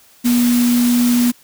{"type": "tone in noise", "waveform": "sine", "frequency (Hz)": 242, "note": "B3", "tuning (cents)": -35, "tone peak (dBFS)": -11, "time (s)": [0.24, 1.32], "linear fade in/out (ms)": 20, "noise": "white", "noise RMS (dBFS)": -24, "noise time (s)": [0.24, 1.32], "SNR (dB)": 10, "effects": ["white hiss -49 dBFS RMS until 1.43 s"]}